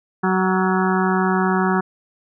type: harmonic tone with a mistuned harmonic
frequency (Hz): 187.3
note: F#3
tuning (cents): +21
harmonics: 1 / 2 / 4 / 5 / 6 / 7 / 8 / 9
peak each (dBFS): -19 / -22 / -25 / -26 / -27 / -27 / -28 / -29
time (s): 0.23-1.81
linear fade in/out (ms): 10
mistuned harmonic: 8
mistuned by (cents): -44
effects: none